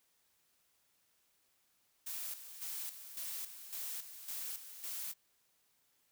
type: noise with tremolo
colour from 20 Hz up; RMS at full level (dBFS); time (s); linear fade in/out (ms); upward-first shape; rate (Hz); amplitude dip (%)
blue; -42; 2.06-5.14; 10; square; 1.8; 65
effects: white hiss -75 dBFS RMS until 6.11 s